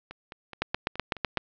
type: two click trains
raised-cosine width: 0.3 ms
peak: -9 / -24 dBFS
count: 7 / 7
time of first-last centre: 0.62-1.373 / 0.11-1.378 s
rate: 7.97 / 4.73 Hz
effects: low-pass 5000 Hz 12 dB/octave